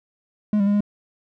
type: tone with pitch steps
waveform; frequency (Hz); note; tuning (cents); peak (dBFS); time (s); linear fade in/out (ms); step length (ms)
triangle; 210 / 199 / 204.1 / 206.1; G#3 / G3 / G#3 / G#3; +19 / +26 / -30 / -13; -14; 0.53-0.806; 2; 69
effects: none